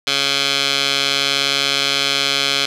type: tone with band-pass filter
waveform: 15% pulse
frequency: 139.4 Hz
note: C#3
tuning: 10 cents sharp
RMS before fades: -18 dBFS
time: 0.07-2.66 s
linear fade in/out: 2 ms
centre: 3700 Hz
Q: 2.1
effects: none